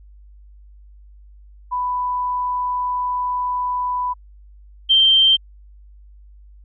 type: tone pair in turn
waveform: sine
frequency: 993 / 3141 Hz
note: B5 / G7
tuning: +9 / +3 cents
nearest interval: octave + minor sixth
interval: 1994 cents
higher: second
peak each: -19 / -10 dBFS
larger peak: second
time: 1.71-4.14 / 4.89-5.37 s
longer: first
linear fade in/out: 20 ms
effects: added 50 Hz sine -42 dBFS peak until 6.64 s